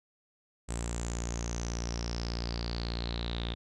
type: tone with low-pass filter sweep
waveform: sawtooth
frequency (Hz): 58.27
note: A#1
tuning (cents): 0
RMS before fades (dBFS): -35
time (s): 0.68-3.55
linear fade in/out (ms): 20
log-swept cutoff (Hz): 8000 to 3600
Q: 9.8
effects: none